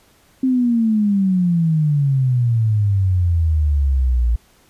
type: exponential sweep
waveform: sine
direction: down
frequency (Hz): 264.2 to 56.8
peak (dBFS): -13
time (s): 0.43-4.36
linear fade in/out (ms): 5
effects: pink hiss -54 dBFS RMS until 4.69 s + resampled to 32000 Hz